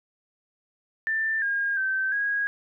sine tone with pitch steps, 1779 / 1622 / 1549 / 1646 Hz, A6 / G#6 / G6 / G#6, +19 / -41 / -21 / -16 cents, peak -23 dBFS, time 1.07-2.47 s, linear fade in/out 0 ms, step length 350 ms, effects none

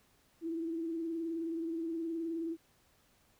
sine tone with vibrato, 329.6 Hz, E4, in tune, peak -34 dBFS, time 0.41-2.57 s, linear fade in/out 50 ms, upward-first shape sine, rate 19 Hz, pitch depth 41 cents each way, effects pink hiss -69 dBFS RMS until 3.39 s

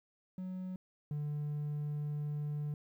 triangle tone pair in turn, 185 / 147.86 Hz, F#3 / D3, 0 / +12 cents, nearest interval major third, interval 388 cents, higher first, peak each -36 / -32 dBFS, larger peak second, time 0.38-0.76 / 1.11-2.74 s, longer second, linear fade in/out 2 ms, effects tanh soft clip ceiling -28 dBFS + 12-bit

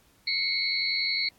sine tone cluster, 2123 / 2214 / 4035 / 4348 Hz, C7 / C#7 / B7 / C#8, +25 / -3 / +36 / -34 cents, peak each -34 / -30 / -32 / -28 dBFS, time 0.27-1.29 s, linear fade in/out 5 ms, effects pink hiss -62 dBFS RMS until 1.38 s + AAC 64 kbps

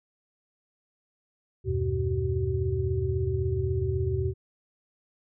sine tone cluster, 79.6 / 96 / 123.5 / 380 Hz, D#2 / G2 / B2 / F#4, +40 / -36 / 0 / +46 cents, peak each -30 dBFS, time 1.64-4.34 s, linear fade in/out 50 ms, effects none

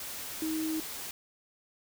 sine tone in noise, 316.1 Hz, D#4, 27 cents sharp, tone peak -30 dBFS, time 0.42-0.8 s, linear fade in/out 2 ms, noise white, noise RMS -40 dBFS, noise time 0-1.11 s, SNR +7 dB, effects none

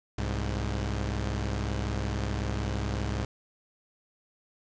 sawtooth tone pair together, 65.41 / 103.83 Hz, C2 / G#2, 0 / 0 cents, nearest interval minor sixth, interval 800 cents, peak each -27 / -28 dBFS, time 0.18-3.25 s, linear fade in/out 5 ms, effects resampled to 16000 Hz + 8-bit

